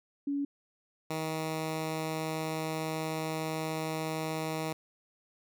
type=tone pair in turn; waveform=sine / 10% pulse; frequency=282.8 / 158.43 Hz; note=C#4 / D#3; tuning=+35 / +32 cents; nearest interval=minor seventh; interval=1003 cents; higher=first; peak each=-29 / -24 dBFS; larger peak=second; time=0.27-0.45 / 1.1-4.73 s; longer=second; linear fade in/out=5 ms; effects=none